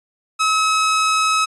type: tone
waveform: sawtooth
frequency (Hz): 1284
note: E6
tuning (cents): -46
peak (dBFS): -11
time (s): 0.39-1.46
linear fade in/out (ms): 20
effects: resampled to 24000 Hz